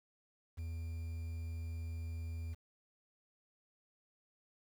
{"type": "tone with quantisation", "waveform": "triangle", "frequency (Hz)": 82.41, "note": "E2", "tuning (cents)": 0, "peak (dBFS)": -37, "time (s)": [0.57, 2.55], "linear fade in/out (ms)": 20, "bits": 10, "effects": []}